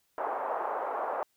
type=band-pass noise; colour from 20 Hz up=pink; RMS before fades=-33 dBFS; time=0.18-1.23 s; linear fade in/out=0 ms; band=550 to 1100 Hz; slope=24 dB/octave; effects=white hiss -73 dBFS RMS until 1.36 s